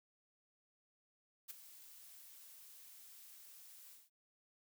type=noise with ADSR envelope; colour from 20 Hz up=blue; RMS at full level=-45 dBFS; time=1.48-4.1 s; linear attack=23 ms; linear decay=14 ms; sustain=-13 dB; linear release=180 ms; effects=none